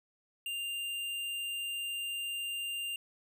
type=tone with hard clipping; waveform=sine; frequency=2794 Hz; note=F7; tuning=in tune; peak=-36 dBFS; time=0.46-2.96 s; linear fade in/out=2 ms; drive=13 dB; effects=none